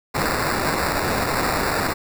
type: noise with sample-and-hold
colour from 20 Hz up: violet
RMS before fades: -22 dBFS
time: 0.14-1.94 s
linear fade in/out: 20 ms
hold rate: 3150 Hz
effects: none